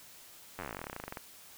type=slowing click train; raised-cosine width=0.5 ms; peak=-24 dBFS; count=25; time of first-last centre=0.59-1.172 s; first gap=10 ms; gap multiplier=1.07; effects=white hiss -54 dBFS RMS until 1.57 s